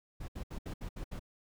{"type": "noise bursts", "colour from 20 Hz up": "brown", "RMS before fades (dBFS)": -40, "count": 7, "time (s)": [0.2, 1.195], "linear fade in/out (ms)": 10, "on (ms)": 83, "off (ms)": 69, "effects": []}